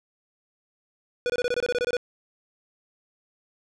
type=tone bursts; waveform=square; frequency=489.2 Hz; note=B4; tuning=16 cents flat; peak=-23 dBFS; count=12; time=1.26-1.968 s; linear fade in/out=0 ms; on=37 ms; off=24 ms; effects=low-pass 5000 Hz 12 dB/octave